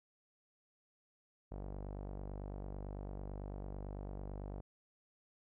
sawtooth tone with low-pass filter, 49 Hz, G1, in tune, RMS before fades -45 dBFS, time 1.51-4.61 s, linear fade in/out 10 ms, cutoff 700 Hz, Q 1.5, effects none

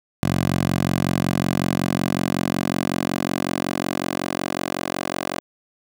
10% pulse tone with high-pass filter sweep, 45.41 Hz, F#1, 32 cents flat, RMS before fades -23 dBFS, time 0.23-5.4 s, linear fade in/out 0 ms, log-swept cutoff 120 to 430 Hz, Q 1.2, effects none

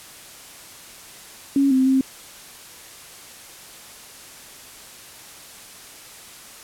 sine tone with pitch steps, 276.8 / 261.1 / 265 Hz, C#4 / C4 / C4, -2 / -3 / +22 cents, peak -14 dBFS, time 1.56-2.01 s, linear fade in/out 2 ms, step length 150 ms, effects white hiss -42 dBFS RMS until 6.63 s + low-pass 12000 Hz 12 dB/octave

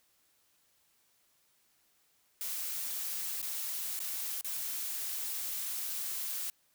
blue noise with dropouts, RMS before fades -37 dBFS, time 2.41-6.5 s, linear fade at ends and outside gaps 1 ms, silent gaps 3.417-3.427 / 3.992-4.002 / 4.411-4.445 s, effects white hiss -71 dBFS RMS until 6.74 s

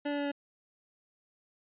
25% pulse tone with pitch steps, 290 / 288.2 / 286.3 / 284.5 Hz, D4 / D4 / D4 / C#4, -22 / -33 / -44 / +45 cents, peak -27 dBFS, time 0.05-0.318 s, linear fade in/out 10 ms, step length 67 ms, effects resampled to 8000 Hz

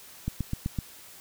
click train, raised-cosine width 5 ms, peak -16 dBFS, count 5, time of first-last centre 0.28-0.788 s, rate 7.88 Hz, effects white hiss -49 dBFS RMS until 1.2 s

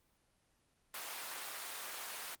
pink high-pass noise, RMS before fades -44 dBFS, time 0.94-2.35 s, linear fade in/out 2 ms, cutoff 880 Hz, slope 12 dB/octave, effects pink hiss -75 dBFS RMS until 2.4 s + Opus 24 kbps

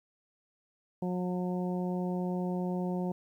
harmonic tone, 180.5 Hz, F#3, 43 cents flat, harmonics 1 / 2 / 3 / 4 / 5, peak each -31 / -37 / -41 / -43 / -45 dBFS, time 1.02-3.12 s, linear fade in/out 5 ms, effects 11-bit

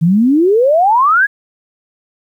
sine exponential sweep, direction up, 155.56 to 1710 Hz, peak -7 dBFS, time 0.01-1.27 s, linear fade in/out 20 ms, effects 8-bit

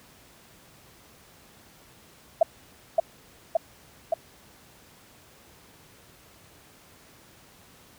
sine tone with echo, 659.3 Hz, E5, in tune, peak -13 dBFS, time 2.41-2.43 s, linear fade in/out 5 ms, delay 570 ms, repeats 3, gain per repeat -2 dB, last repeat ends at 4.14 s, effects pink hiss -54 dBFS RMS until 7.98 s + high-pass 60 Hz 12 dB/octave

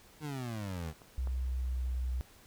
25% pulse exponential sweep, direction down, 156.9 to 75.3 Hz, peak -33 dBFS, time 0.2-0.94 s, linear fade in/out 50 ms
clicks, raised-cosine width 1 ms, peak -39 / -33 dBFS, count 2, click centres 1.018 / 1.273 s
sine tone with pitch glide, 63.9 to 62.98 Hz, C2 to B1, -40 to +35 cents, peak -31 dBFS, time 1.18-2.21 s, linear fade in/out 0 ms, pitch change -25 cents, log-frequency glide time 1.4-1.87 s
effects pink hiss -59 dBFS RMS until 2.46 s

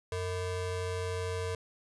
square ring-modulated tone, 273.3 Hz, C#4, 24 cents flat, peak -30 dBFS, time 0.12-1.55 s, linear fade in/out 2 ms, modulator 182 Hz, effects resampled to 24000 Hz

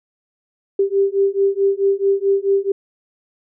sine beating tone pair, 392 / 396.6 Hz, G4 / G4, 0 / +20 cents, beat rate 4.6 Hz, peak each -17 dBFS, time 0.79-2.72 s, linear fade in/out 5 ms, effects none

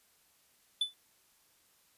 triangle tone with exponential decay, 3492 Hz, A7, 14 cents flat, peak -23 dBFS, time 0.81-0.94 s, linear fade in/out 5 ms, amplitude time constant 27 ms, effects white hiss -68 dBFS RMS until 1.97 s + resampled to 32000 Hz

